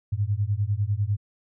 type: beating tone pair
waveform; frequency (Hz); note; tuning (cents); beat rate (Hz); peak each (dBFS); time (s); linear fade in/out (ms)
sine; 98 / 108; G2 / A2; 0 / -32; 10; -25 / -25; 0.12-1.17; 10
effects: none